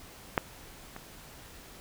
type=clicks; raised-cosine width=0.5 ms; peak=-9 / -26 dBFS; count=2; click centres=0.378 / 0.964 s; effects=pink hiss -50 dBFS RMS until 1.8 s